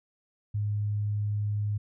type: tone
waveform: sine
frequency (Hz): 104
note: G#2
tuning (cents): +3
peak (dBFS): -26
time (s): 0.54-1.78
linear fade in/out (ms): 10
effects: none